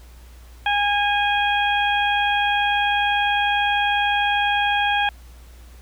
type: harmonic tone with a mistuned harmonic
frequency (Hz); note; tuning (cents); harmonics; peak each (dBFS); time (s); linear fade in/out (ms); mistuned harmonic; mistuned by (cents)
818; G#5; -26; 1 / 2 / 3 / 4; -20 / -23 / -25 / -26; 0.66-5.09; 2; 3; +22
effects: added 60 Hz sine -41 dBFS peak until 5.81 s + pink hiss -52 dBFS RMS until 5.81 s